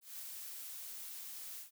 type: noise with ADSR envelope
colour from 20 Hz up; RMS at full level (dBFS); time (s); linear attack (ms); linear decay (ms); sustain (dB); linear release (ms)
blue; -45; 0.01-1.71; 180; 7; -2; 120
effects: none